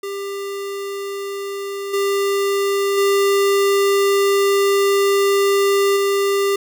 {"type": "tone with level steps", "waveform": "square", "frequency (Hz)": 397.5, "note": "G4", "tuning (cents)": 24, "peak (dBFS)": [-25, -17, -14, -16], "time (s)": [0.03, 6.56], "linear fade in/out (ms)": 5, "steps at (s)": [1.93, 2.97, 5.96], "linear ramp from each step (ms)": 10, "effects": []}